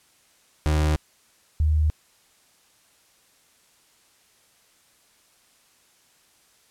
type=tone pair in turn; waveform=35% pulse / sine; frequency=76.5 / 76.87 Hz; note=D#2 / D#2; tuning=-29 / -20 cents; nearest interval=unison; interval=9 cents; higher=second; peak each=-17 dBFS; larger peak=neither; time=0.66-0.96 / 1.6-1.9 s; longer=neither; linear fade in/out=0 ms; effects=white hiss -60 dBFS RMS until 6.7 s + low-pass 11000 Hz 12 dB/octave